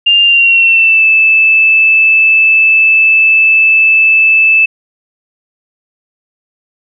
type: tone with pitch glide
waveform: sine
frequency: 2800 to 2628 Hz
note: F7 to E7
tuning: +4 to -6 cents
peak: -4 dBFS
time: 0.06-4.66 s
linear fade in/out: 10 ms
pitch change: -110 cents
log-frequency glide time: 0.24-1.05 s
effects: none